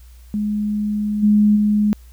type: tone with level steps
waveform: sine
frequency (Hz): 209.3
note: G#3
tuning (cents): +14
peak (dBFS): -18 / -10 / -13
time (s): 0.34-1.93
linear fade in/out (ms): 0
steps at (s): 1.22 / 1.55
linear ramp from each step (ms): 20
effects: added 60 Hz sine -40 dBFS peak until 2.12 s + white hiss -55 dBFS RMS until 2.12 s